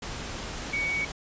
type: tone in noise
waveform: sine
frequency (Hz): 2244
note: C#7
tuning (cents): +21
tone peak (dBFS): -26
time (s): 0.73-1.05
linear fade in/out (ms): 5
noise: pink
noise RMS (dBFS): -36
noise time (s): 0.02-1.12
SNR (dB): +7
effects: resampled to 16000 Hz